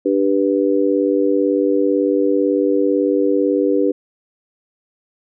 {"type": "chord", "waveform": "sine", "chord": "G major", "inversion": "second", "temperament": "just", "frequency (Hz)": [294, 392, 490], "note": ["D4", "G4", "B4"], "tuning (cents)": [2, 0, -14], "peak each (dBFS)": [-17, -18, -18], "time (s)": [0.05, 3.92], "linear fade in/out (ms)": 10, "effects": []}